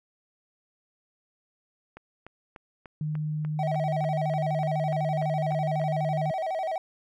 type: click train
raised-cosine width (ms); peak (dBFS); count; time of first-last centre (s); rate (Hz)
0.5; -28; 14; 1.97-5.816; 3.38
type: tone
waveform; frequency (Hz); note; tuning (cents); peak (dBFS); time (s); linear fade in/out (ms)
sine; 152.7; D#3; -32; -27; 3.01-6.31; 2
type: tone with vibrato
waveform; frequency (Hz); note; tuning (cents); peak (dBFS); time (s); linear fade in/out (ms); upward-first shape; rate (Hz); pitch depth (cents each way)
triangle; 698.5; F5; 0; -25; 3.59-6.78; 2; square; 12; 150
effects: none